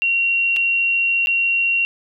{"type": "tone with dropouts", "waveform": "sine", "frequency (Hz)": 2747, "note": "F7", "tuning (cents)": -29, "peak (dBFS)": -15, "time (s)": [0.02, 1.85], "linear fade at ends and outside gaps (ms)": 0, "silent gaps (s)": [[0.563, 0.567], [1.26, 1.271]], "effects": []}